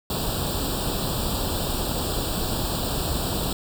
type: noise with comb filter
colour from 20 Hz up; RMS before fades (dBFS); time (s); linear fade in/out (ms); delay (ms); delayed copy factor
pink; -26; 0.1-3.53; 2; 0.24; +0.95
effects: none